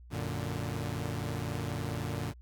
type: chord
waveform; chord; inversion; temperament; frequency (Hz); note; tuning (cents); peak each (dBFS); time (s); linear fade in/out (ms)
sawtooth; Gb augmented; none; equal; 92.5 / 116.54 / 146.83; Gb2 / Bb2 / D3; 0 / 0 / 0; -34 / -33 / -34; 0.1-2.34; 50
effects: added 60 Hz sine -49 dBFS peak until 2.41 s